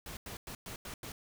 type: noise bursts at uneven times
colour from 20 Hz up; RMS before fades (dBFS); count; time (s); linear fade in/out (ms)
pink; -44; 6; 0.06-0.17 / 0.26-0.37 / 0.47-0.55 / 0.66-0.76 / 0.85-0.94 / 1.03-1.12; 2
effects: none